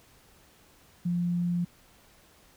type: tone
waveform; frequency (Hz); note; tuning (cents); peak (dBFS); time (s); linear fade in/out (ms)
sine; 174.61; F3; 0; -25; 1.05-1.65; 10
effects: pink hiss -59 dBFS RMS until 2.56 s